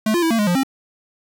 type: tone with pitch steps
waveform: square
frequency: 216.9 / 347.5 / 327.1 / 227.5 / 208.2 / 176.1 / 267.9 Hz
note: A3 / F4 / E4 / A#3 / G#3 / F3 / C4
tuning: -25 / -9 / -13 / -42 / +5 / +15 / +41 cents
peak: -16 dBFS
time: 0.06-0.634 s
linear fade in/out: 5 ms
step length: 82 ms
effects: 9-bit